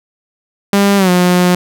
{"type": "tone with pitch glide", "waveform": "sawtooth", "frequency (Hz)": [200, 179.21], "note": ["G3", "F3"], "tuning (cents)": [35, 45], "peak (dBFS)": -4, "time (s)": [0.73, 1.55], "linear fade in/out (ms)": 2, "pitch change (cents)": -190, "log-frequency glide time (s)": [0.97, 1.1], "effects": []}